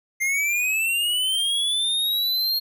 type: linear sweep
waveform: square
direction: up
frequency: 2093 to 4262 Hz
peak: -21 dBFS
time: 0.2-2.6 s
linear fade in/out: 20 ms
effects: none